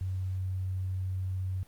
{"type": "tone", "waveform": "sine", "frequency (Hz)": 93.5, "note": "F#2", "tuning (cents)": 19, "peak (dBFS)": -30, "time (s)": [0.01, 1.63], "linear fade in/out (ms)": 0, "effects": ["pink hiss -61 dBFS RMS until 1.67 s", "Opus 48 kbps"]}